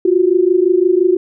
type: tone pair together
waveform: sine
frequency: 349.2 / 375 Hz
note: F4 / F#4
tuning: 0 / +23 cents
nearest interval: minor second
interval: 123 cents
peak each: -12 dBFS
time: 0.05-1.17 s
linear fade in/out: 5 ms
effects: none